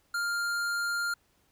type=tone with hard clipping; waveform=triangle; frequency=1401 Hz; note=F6; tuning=5 cents sharp; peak=-30 dBFS; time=0.14-1.14 s; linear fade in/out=5 ms; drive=18 dB; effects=pink hiss -69 dBFS RMS until 1.51 s